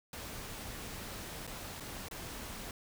pink noise with dropouts, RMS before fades -44 dBFS, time 0.13-2.71 s, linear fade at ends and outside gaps 2 ms, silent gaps 1.468-1.475 / 1.8-1.805 / 2.085-2.111 s, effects none

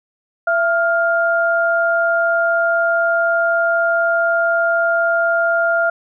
sine tone pair together, 671 / 1403.8 Hz, E5 / F6, +31 / +9 cents, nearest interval octave + minor second, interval 1278 cents, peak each -16 dBFS, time 0.47-5.9 s, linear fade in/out 5 ms, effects none

